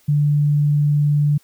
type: tone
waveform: sine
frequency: 146.83 Hz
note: D3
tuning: in tune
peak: -13 dBFS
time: 0.08-1.38 s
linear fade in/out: 10 ms
effects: white hiss -56 dBFS RMS until 1.43 s